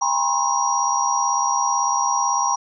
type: tone cluster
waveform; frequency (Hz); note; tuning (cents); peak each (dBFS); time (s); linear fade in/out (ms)
sine; 805 / 941 / 1019 / 1079 / 5730; G5 / A#5 / C6 / C#6 / F8; +46 / +16 / -46 / -47 / +44; -24; 0.01-2.56; 10
effects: none